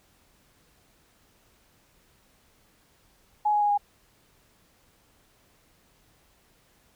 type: tone with pitch steps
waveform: sine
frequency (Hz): 840 / 832.8 / 825.6 / 818.4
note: G#5 / G#5 / G#5 / G#5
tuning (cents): +19 / +5 / -10 / -26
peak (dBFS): -20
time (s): 3.45-3.778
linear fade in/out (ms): 10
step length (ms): 82
effects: pink hiss -63 dBFS RMS until 6.95 s